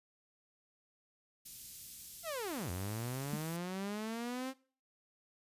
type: band-stop noise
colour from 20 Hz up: white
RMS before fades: -49 dBFS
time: 1.45-3.57 s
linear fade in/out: 10 ms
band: 180 to 4400 Hz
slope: 12 dB/octave
type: linear two-way sweep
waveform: sawtooth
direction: down then up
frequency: 698.5 to 85 to 267.9 Hz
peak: -34 dBFS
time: 2.23-4.54 s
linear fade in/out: 50 ms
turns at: 2.7 s
type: tone with exponential decay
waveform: sine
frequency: 210 Hz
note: G#3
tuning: 19 cents sharp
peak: -31 dBFS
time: 3.33-3.44 s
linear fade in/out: 2 ms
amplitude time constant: 22 ms
effects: noise-tail reverb RT60 0.4 s tail -20 dB re dry + resampled to 32000 Hz